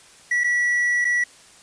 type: tone with dropouts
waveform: triangle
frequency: 1943 Hz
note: B6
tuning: 29 cents flat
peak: -16 dBFS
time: 0.31-1.24 s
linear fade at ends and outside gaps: 5 ms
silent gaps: 0.437-0.442 / 1.046-1.05 s
effects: white hiss -49 dBFS RMS until 1.62 s + resampled to 22050 Hz